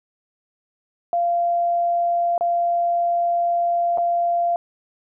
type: tone with dropouts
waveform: sine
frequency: 691 Hz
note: F5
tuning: 19 cents flat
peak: -17 dBFS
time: 1.13-4.56 s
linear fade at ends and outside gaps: 1 ms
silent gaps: 2.379-2.409 / 3.975-3.982 s
effects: none